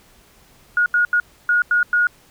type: tone bursts at uneven times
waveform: sine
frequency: 1442 Hz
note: F#6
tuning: 45 cents flat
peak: -13 dBFS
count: 6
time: 0.77-0.86 / 0.94-1.05 / 1.13-1.2 / 1.49-1.62 / 1.71-1.83 / 1.93-2.07 s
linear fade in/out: 2 ms
effects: pink hiss -52 dBFS RMS until 2.3 s